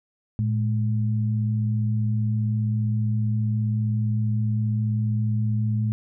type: tone pair together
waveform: sine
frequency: 111.89 / 211 Hz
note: A2 / G#3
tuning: +29 / +28 cents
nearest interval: major seventh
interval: 1099 cents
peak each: -21 / -28 dBFS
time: 0.39-5.92 s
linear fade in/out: 0 ms
effects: none